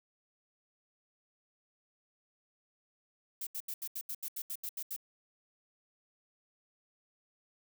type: noise bursts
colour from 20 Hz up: violet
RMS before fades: -39 dBFS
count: 12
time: 3.41-4.964 s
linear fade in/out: 5 ms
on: 58 ms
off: 78 ms
effects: none